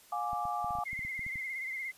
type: chord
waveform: sine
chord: D diminished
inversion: first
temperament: equal with one note detuned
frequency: 711.5 / 830.6 / 1174.7 Hz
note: F5 / Ab5 / D6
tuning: +32 / 0 / 0 cents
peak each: -36 dBFS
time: 0.12-0.84 s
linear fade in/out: 5 ms
type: clicks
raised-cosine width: 5 ms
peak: -35 dBFS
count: 12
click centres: 0.332 / 0.454 / 0.645 / 0.707 / 0.753 / 0.787 / 0.931 / 0.992 / 1.05 / 1.193 / 1.265 / 1.357 s
type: tone with vibrato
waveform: sine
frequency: 2093 Hz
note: C7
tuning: in tune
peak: -35 dBFS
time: 0.85-1.92 s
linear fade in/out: 20 ms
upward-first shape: sine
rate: 17 Hz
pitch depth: 56 cents each way
effects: white hiss -59 dBFS RMS until 1.97 s + resampled to 32000 Hz